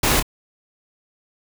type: noise with echo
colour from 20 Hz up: pink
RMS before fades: -18 dBFS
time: 0.03-0.2 s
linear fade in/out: 5 ms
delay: 27 ms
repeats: 1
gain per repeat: -6 dB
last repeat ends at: 0.227 s
effects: none